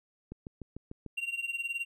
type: click train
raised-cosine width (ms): 3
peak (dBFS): -28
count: 6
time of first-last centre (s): 0.32-1.063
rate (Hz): 6.73
type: tone with tremolo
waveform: triangle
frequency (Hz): 2761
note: F7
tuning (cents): -20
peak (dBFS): -27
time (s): 1.17-1.85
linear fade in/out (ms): 10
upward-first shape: triangle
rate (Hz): 19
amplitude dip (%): 90
effects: none